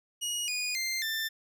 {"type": "tone with pitch steps", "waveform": "20% pulse", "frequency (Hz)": [2894, 2462, 2094, 1781.5], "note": ["F#7", "D#7", "C7", "A6"], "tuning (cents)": [-39, -19, 1, 21], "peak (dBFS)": -25, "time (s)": [0.21, 1.29], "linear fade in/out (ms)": 20, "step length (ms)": 270, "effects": []}